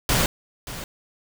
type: noise with echo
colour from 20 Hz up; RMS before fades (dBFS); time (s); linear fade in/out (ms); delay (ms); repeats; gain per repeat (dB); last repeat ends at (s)
pink; -20; 0.09-0.26; 2; 580; 1; -14; 0.84
effects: none